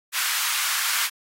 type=high-pass noise; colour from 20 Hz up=pink; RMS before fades=-24 dBFS; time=0.12-1.1 s; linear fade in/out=50 ms; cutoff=1200 Hz; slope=24 dB/octave; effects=AAC 48 kbps